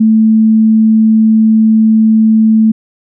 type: tone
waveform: sine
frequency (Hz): 220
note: A3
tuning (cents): 0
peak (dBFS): -4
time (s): 0-2.72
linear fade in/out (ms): 10
effects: none